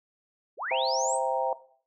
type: linear sweep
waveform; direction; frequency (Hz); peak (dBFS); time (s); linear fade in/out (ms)
sine; up; 311.1 to 8600; -30; 0.57-1.19; 50
type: chord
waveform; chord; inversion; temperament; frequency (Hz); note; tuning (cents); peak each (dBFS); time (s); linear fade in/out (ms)
sine; C dominant seventh; none; equal with one note detuned; 523.3 / 659.3 / 786.7 / 932.3; C5 / E5 / G5 / Bb5; 0 / 0 / +6 / 0; -30; 0.71-1.53; 2
effects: noise-tail reverb RT60 0.5 s tail -17 dB re dry